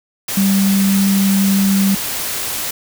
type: tone in noise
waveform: sine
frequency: 195.8 Hz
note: G3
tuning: 2 cents flat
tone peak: -11 dBFS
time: 0.37-1.95 s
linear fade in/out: 5 ms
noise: white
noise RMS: -22 dBFS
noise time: 0.28-2.71 s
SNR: +8 dB
effects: none